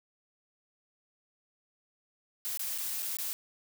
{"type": "noise with dropouts", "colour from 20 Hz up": "blue", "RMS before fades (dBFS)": -35, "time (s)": [2.45, 3.33], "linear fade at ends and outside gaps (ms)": 0, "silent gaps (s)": [[2.574, 2.594], [2.778, 2.784], [3.022, 3.027], [3.169, 3.186]], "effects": []}